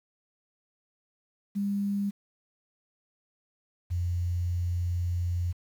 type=tone pair in turn; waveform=sine; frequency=200.9 / 87.8 Hz; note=G3 / F2; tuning=+43 / +10 cents; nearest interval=octave + major second; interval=1433 cents; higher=first; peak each=-26 dBFS; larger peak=neither; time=1.55-2.11 / 3.9-5.53 s; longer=second; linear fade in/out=20 ms; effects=9-bit